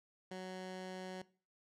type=tone; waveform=15% pulse; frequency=185.7 Hz; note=F#3; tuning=7 cents sharp; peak=-37 dBFS; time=0.31-1.22 s; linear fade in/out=5 ms; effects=noise-tail reverb RT60 0.4 s tail -20 dB re dry + low-pass 7000 Hz 12 dB/octave